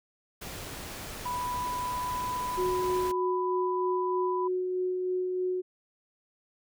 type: noise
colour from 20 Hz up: pink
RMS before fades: -40 dBFS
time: 0.41-3.12 s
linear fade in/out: 10 ms
type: tone with pitch glide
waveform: sine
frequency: 987.8 to 994.1 Hz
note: B5 to B5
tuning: 0 to +11 cents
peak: -30 dBFS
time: 1.25-4.48 s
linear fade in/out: 10 ms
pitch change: +11 cents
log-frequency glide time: 1.42-2.14 s
type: tone with tremolo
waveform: sine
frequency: 366.7 Hz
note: F#4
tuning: 15 cents flat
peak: -26 dBFS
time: 2.57-5.62 s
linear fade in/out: 20 ms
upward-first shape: sine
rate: 3.2 Hz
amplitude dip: 25%
effects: none